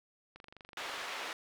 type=click train; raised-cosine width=0.3 ms; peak=-35 dBFS; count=17; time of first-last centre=0.36-1.021 s; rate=24.2 Hz
type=band-pass noise; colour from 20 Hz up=white; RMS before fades=-41 dBFS; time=0.77-1.33 s; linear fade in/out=2 ms; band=480 to 2700 Hz; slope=12 dB/octave
effects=none